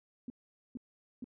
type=tone bursts; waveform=sine; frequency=246.9 Hz; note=B3; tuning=in tune; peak=-38 dBFS; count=3; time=0.28-1.243 s; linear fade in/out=2 ms; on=21 ms; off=450 ms; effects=none